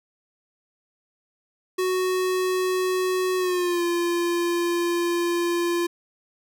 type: tone with pitch glide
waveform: square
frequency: 370 to 345.2 Hz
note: F#4 to F4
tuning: 0 to -20 cents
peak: -22 dBFS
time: 1.78-5.87 s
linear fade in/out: 10 ms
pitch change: -120 cents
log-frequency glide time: 3.37-3.83 s
effects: none